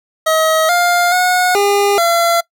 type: tone with pitch steps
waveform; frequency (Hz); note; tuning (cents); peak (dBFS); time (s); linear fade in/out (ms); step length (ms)
25% pulse; 636 / 703 / 727 / 404.5 / 681; D#5 / F5 / F#5 / G#4 / F5; +38 / +11 / -31 / -46 / -44; -7; 0.26-2.41; 10; 430
effects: noise-tail reverb RT60 0.1 s tail -22 dB re dry